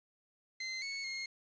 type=tone with pitch steps; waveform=25% pulse; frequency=2069 / 2207 / 2146 Hz; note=C7 / C#7 / C7; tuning=-20 / -8 / +43 cents; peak=-34 dBFS; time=0.6-1.26 s; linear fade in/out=5 ms; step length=220 ms; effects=resampled to 16000 Hz + 10-bit